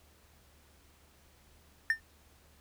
triangle tone with exponential decay, 1800 Hz, A6, 39 cents sharp, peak -19 dBFS, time 1.9-2 s, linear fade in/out 1 ms, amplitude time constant 21 ms, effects added 73 Hz sine -64 dBFS peak until 2.6 s + pink hiss -64 dBFS RMS until 2.6 s

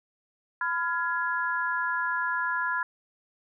sine chord, F diminished, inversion second, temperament just, 1005.8 / 1396.9 / 1676.3 Hz, Cb6 / F6 / Ab6, +31 / 0 / +16 cents, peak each -30 dBFS, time 0.61-2.83 s, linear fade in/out 2 ms, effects none

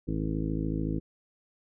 harmonic tone, 53.7 Hz, A1, 41 cents flat, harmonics 1 / 2 / 3 / 4 / 5 / 6 / 8 / 9, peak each -34 / -38 / -33 / -39 / -34 / -35 / -43 / -45 dBFS, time 0.07-1 s, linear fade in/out 20 ms, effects none

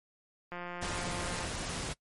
click train, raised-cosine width 0.5 ms, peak -26 dBFS, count 164, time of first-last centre 0.52-1.446 s, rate 176 Hz
pink noise, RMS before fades -37 dBFS, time 0.81-1.94 s, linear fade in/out 20 ms
effects noise-tail reverb RT60 0.1 s tail -23 dB re dry + MP3 48 kbps

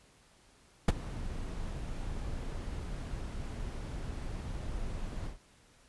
brown noise with ADSR envelope, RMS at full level -17 dBFS, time 0.88-5.38 s, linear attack 6 ms, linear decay 25 ms, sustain -21 dB, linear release 120 ms, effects pink hiss -63 dBFS RMS until 5.88 s + resampled to 24000 Hz

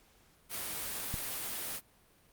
white noise, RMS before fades -38 dBFS, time 0.49-1.81 s, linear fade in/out 50 ms
click, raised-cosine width 5 ms, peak -24 dBFS, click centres 1.141 s
effects pink hiss -65 dBFS RMS until 2.32 s + Opus 48 kbps

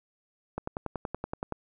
click train, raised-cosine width 1 ms, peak -18 dBFS, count 11, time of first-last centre 0.58-1.523 s, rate 10.6 Hz, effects none

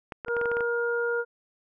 clicks, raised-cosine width 0.5 ms, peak -20 dBFS, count 9, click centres 0.122 / 0.248 / 0.283 / 0.367 / 0.414 / 0.457 / 0.516 / 0.569 / 0.607 s
harmonic tone, 472.7 Hz, A#4, 24 cents sharp, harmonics 1 / 2 / 3, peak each -26 / -39 / -29 dBFS, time 0.26-1.25 s, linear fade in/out 50 ms
effects none

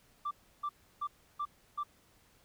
sine tone bursts, 1174.7 Hz, D6, in tune, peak -31 dBFS, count 5, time 0.25-1.835 s, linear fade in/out 10 ms, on 61 ms, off 320 ms, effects tanh soft clip ceiling -30 dBFS + pink hiss -66 dBFS RMS until 2.44 s

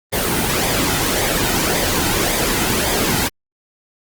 pink noise with flanger, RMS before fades -18 dBFS, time 0.12-3.29 s, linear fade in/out 20 ms, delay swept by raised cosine 0.71 to 1.81 ms, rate 1.8 Hz, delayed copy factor -0.5, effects Opus 24 kbps

